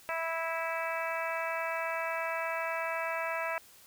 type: harmonic tone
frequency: 328.2 Hz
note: E4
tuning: 8 cents flat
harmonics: 2 / 3 / 4 / 5 / 6 / 7 / 8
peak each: -36 / -38 / -39 / -40 / -41 / -41 / -42 dBFS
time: 0.09-3.58 s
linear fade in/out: 0 ms
effects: white hiss -57 dBFS RMS until 3.86 s